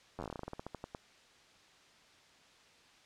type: slowing click train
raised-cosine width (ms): 1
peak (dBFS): -27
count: 19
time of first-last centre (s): 0.19-0.948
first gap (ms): 10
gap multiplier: 1.15
effects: white hiss -62 dBFS RMS until 3.05 s + low-pass 5000 Hz 12 dB/octave